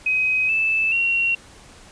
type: tone with pitch steps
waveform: sine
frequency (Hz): 2525 / 2631 / 2741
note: D#7 / E7 / F7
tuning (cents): +25 / -4 / -33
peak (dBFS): -17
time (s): 0.06-1.35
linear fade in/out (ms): 5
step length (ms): 430
effects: pink hiss -46 dBFS RMS until 1.91 s + resampled to 22050 Hz